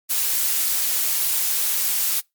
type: noise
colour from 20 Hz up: blue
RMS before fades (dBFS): -21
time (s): 0.09-2.21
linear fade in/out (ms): 20
effects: noise-tail reverb RT60 0.2 s tail -25 dB re dry + MP3 96 kbps